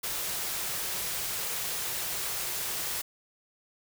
white band-stop noise, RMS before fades -33 dBFS, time 0.03-3.02 s, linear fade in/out 10 ms, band 210 to 300 Hz, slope 96 dB/octave, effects none

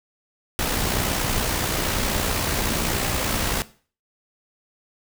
pink noise with amplitude modulation, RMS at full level -22 dBFS, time 0.59-3.62 s, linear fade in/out 0 ms, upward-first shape sine, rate 61.1 Hz, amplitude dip 40%, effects noise-tail reverb RT60 0.4 s tail -17 dB re dry

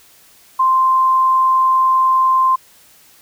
sine tone, 1045 Hz, C6, 2 cents flat, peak -10 dBFS, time 0.59-2.56 s, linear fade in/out 10 ms, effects white hiss -48 dBFS RMS until 3.21 s

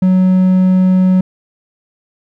triangle tone, 185.5 Hz, F#3, 5 cents sharp, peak -5 dBFS, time 0.02-1.21 s, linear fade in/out 5 ms, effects none

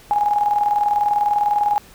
sine tone with tremolo, 828 Hz, G#5, 5 cents flat, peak -13 dBFS, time 0.11-1.78 s, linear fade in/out 0 ms, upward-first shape square, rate 20 Hz, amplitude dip 50%, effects pink hiss -46 dBFS RMS until 1.94 s

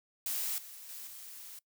blue noise with level steps, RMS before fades -35 / -49 / -45 / -48 dBFS, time 0.26-1.59 s, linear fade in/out 2 ms, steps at 0.58 / 0.89 / 1.07 s, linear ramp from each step 2 ms, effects noise-tail reverb RT60 0.1 s tail -21 dB re dry

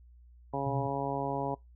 harmonic tone, 138.59 Hz, C#3, in tune, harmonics 1 / 2 / 3 / 4 / 5 / 6 / 7, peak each -38 / -38 / -38 / -38 / -38 / -38 / -38 dBFS, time 0.53-1.55 s, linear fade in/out 10 ms
sine tone, 130 Hz, C3, 11 cents flat, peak -32 dBFS, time 0.66-0.87 s, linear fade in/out 10 ms
effects noise-tail reverb RT60 0.2 s tail -24 dB re dry + added 60 Hz sine -53 dBFS peak until 1.75 s

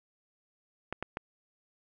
clicks, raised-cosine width 0.5 ms, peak -19 dBFS, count 3, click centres 0.926 / 1.026 / 1.171 s, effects none

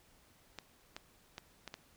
clicks, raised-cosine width 0.2 ms, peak -26 dBFS, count 5, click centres 0.587 / 0.965 / 1.381 / 1.677 / 1.741 s, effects pink hiss -66 dBFS RMS until 1.96 s

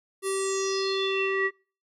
square tone with low-pass filter sweep, 387 Hz, G4, 22 cents flat, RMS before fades -27 dBFS, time 0.22-1.51 s, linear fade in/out 50 ms, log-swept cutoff 11000 to 1800 Hz, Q 6.6, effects noise-tail reverb RT60 0.4 s tail -25 dB re dry

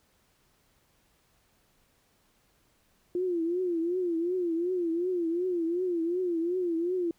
sine tone with vibrato, 347.9 Hz, F4, 7 cents flat, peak -26 dBFS, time 3.15-7.11 s, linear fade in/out 2 ms, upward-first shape triangle, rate 2.7 Hz, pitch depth 130 cents each way, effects pink hiss -68 dBFS RMS until 7.18 s

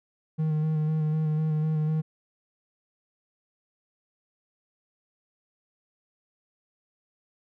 triangle tone with vibrato, 155.3 Hz, D#3, 3 cents flat, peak -21 dBFS, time 0.38-2.02 s, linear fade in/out 20 ms, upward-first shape square, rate 4 Hz, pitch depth 19 cents each way, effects none

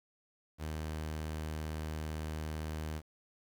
sawtooth tone, 77.78 Hz, D#2, in tune, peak -33 dBFS, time 0.58-3.02 s, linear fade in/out 50 ms, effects 10-bit

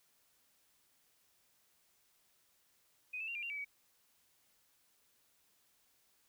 sine tone with pitch steps, 2499 / 2630 / 2765 / 2392 / 2771 / 2296 / 2265 Hz, D#7 / E7 / F7 / D7 / F7 / D7 / C#7, +7 / -5 / -18 / +31 / -14 / -40 / +37 cents, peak -39 dBFS, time 3.13-3.648 s, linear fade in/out 10 ms, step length 74 ms, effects white hiss -73 dBFS RMS until 6.28 s

